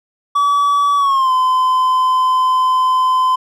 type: tone with pitch glide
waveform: triangle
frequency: 1144 to 1025.1 Hz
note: D6 to C6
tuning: -46 to -36 cents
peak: -9 dBFS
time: 0.35-3.36 s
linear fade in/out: 10 ms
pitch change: -190 cents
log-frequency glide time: 0.97-1.32 s
effects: none